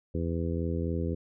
harmonic tone, 83.7 Hz, E2, 27 cents sharp, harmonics 1 / 2 / 3 / 4 / 5 / 6, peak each -31 / -34 / -36 / -37 / -38 / -39 dBFS, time 0.14-1.15 s, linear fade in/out 10 ms, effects none

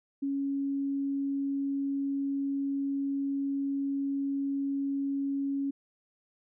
sine tone, 277.2 Hz, C#4, in tune, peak -28 dBFS, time 0.22-5.71 s, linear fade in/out 10 ms, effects none

